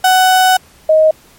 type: tone pair in turn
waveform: 35% pulse / sine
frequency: 746 / 627.3 Hz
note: F#5 / D#5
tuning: +14 / +14 cents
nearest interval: minor third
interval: 300 cents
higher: first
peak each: -5 dBFS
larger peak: neither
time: 0.04-0.57 / 0.89-1.11 s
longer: first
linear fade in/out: 5 ms
effects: pink hiss -45 dBFS RMS until 1.38 s + MP3 64 kbps